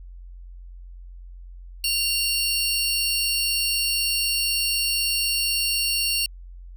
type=tone pair together; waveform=sawtooth; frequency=2778 / 4442 Hz; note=F7 / C#8; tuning=-10 / +3 cents; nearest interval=minor sixth; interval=813 cents; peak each=-21 / -21 dBFS; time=1.84-6.26 s; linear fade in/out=2 ms; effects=added 44 Hz sine -38 dBFS peak until 6.76 s